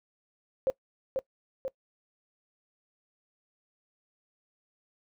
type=tone with echo; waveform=sine; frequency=530 Hz; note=C5; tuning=22 cents sharp; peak=-22 dBFS; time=0.67-0.7 s; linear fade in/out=0 ms; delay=490 ms; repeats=2; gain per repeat=-4 dB; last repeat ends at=1.68 s; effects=noise-tail reverb RT60 0.1 s tail -22 dB re dry